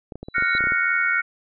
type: clicks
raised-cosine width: 2 ms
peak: -20 dBFS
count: 11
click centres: 0.122 / 0.156 / 0.23 / 0.285 / 0.382 / 0.424 / 0.551 / 0.607 / 0.64 / 0.671 / 0.721 s
type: tone with exponential growth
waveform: sine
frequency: 3951 Hz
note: B7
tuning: in tune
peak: -27 dBFS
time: 0.23-0.58 s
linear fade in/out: 1 ms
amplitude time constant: 74 ms
type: chord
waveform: sine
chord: Gb major seventh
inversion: third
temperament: equal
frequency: 1396.9 / 1480 / 1864.7 / 2217 Hz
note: F6 / Gb6 / Bb6 / Db7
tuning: 0 / 0 / 0 / 0 cents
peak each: -23 / -24 / -26 / -23 dBFS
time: 0.34-1.22 s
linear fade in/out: 20 ms
effects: none